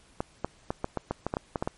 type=clicks; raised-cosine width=1 ms; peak=-14 dBFS; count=12; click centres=0.205 / 0.446 / 0.705 / 0.844 / 0.973 / 1.11 / 1.266 / 1.339 / 1.369 / 1.558 / 1.625 / 1.675 s; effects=pink hiss -59 dBFS RMS until 1.77 s + MP3 48 kbps